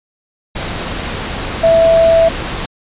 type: tone in noise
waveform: sine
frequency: 659.3 Hz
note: E5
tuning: in tune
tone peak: -6 dBFS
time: 1.63-2.29 s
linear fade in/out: 10 ms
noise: pink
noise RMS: -21 dBFS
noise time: 0.55-2.66 s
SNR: +12 dB
effects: resampled to 8000 Hz